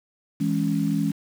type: chord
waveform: sine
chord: C# minor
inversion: first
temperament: equal with one note detuned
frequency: 163.68 / 207.7 / 277.2 Hz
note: E3 / G#3 / C#4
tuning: -12 / 0 / 0 cents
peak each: -25 dBFS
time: 0.4-1.12 s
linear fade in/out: 10 ms
effects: 7-bit